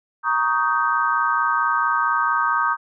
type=chord; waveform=sine; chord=Eb dominant seventh; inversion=second; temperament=just; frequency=933.4 / 1120.1 / 1244.5 / 1555.6 Hz; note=Bb5 / Db6 / Eb6 / G6; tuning=+2 / +18 / 0 / -14 cents; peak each=-24 / -24 / -21 / -23 dBFS; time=0.23-2.77 s; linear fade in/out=50 ms; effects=none